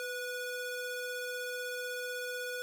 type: ring-modulated tone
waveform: 45% pulse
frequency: 980 Hz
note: B5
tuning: 14 cents flat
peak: -33 dBFS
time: 0-2.62 s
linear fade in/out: 0 ms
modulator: 482 Hz
effects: none